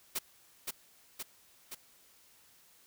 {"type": "noise with echo", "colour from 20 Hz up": "white", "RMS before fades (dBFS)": -34, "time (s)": [0.15, 0.19], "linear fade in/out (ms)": 10, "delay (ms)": 520, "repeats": 3, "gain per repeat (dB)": -3, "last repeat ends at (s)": 1.75, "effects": ["white hiss -63 dBFS RMS until 2.86 s"]}